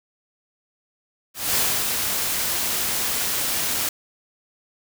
white noise with ADSR envelope, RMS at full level -20 dBFS, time 1.34-3.89 s, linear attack 220 ms, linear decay 260 ms, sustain -4 dB, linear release 3 ms, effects none

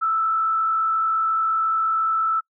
sine tone with frequency modulation, 1318.5 Hz, E6, in tune, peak -18 dBFS, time 0.01-2.41 s, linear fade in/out 20 ms, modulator 48.7 Hz, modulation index 0.41, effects noise-tail reverb RT60 0.1 s tail -26 dB re dry

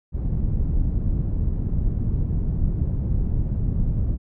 pink low-pass noise, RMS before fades -22 dBFS, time 0.12-4.18 s, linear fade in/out 50 ms, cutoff 140 Hz, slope 12 dB/octave, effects none

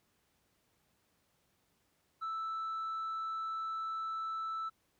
sine tone with tanh clipping, 1318.5 Hz, E6, in tune, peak -36 dBFS, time 2.21-4.7 s, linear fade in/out 20 ms, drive 1 dB, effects pink hiss -75 dBFS RMS until 4.99 s + high-pass 60 Hz 12 dB/octave

